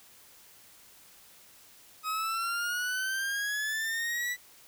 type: exponential sweep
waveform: 40% pulse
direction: up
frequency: 1260 to 1975.5 Hz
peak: -29 dBFS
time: 2.03-4.37 s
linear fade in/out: 50 ms
effects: white hiss -56 dBFS RMS until 4.67 s